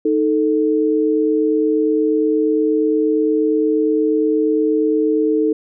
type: tone pair together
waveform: sine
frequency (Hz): 311.5 / 440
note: D#4 / A4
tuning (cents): +2 / 0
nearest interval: tritone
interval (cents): 598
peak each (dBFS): -16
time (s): 0.05-5.53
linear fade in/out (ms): 5
effects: none